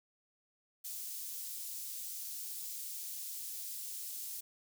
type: high-pass noise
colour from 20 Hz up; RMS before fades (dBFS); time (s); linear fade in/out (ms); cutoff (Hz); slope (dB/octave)
white; -43; 0.84-4.41; 10; 5600; 12
effects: none